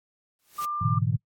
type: noise with exponential growth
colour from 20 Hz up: white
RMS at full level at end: -36 dBFS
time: 0.39-0.65 s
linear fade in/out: 1 ms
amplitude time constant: 55 ms
type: tone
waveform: sine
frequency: 1192 Hz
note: D6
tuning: 25 cents sharp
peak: -27 dBFS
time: 0.58-0.99 s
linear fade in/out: 10 ms
type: chord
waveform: sine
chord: E dominant seventh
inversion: first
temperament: equal with one note detuned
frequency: 105.64 / 123.47 / 146.83 / 164.81 Hz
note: G#2 / B2 / D3 / E3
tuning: +30 / 0 / 0 / 0 cents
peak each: -26 / -27 / -29 / -30 dBFS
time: 0.81-1.17 s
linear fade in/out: 10 ms
effects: noise-tail reverb RT60 0.1 s tail -24 dB re dry + AAC 64 kbps